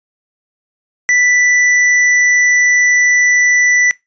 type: tone with hard clipping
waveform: sine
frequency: 1975.5 Hz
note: B6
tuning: in tune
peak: -10 dBFS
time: 1.09-3.91 s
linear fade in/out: 0 ms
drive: 14 dB
effects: noise-tail reverb RT60 0.2 s tail -22 dB re dry + resampled to 16000 Hz